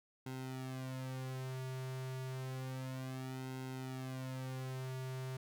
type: tone with flanger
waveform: sawtooth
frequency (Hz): 130.3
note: C3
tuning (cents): -7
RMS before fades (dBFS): -43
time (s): 0.26-5.37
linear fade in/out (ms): 5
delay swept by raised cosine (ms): 1.7 to 4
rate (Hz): 0.3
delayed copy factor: -0.95
effects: none